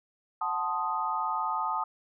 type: chord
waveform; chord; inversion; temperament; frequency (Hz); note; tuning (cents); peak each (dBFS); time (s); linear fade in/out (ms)
sine; F# diminished seventh; none; equal; 740 / 880 / 1046.5 / 1244.5; F#5 / A5 / C6 / Eb6; 0 / 0 / 0 / 0; -37 / -31 / -37 / -31; 0.41-1.84; 5
effects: none